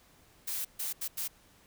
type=noise bursts at uneven times; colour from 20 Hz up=blue; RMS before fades=-35 dBFS; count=4; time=0.47-0.65 / 0.79-0.93 / 1.01-1.08 / 1.17-1.28 s; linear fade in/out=10 ms; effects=pink hiss -62 dBFS RMS until 1.66 s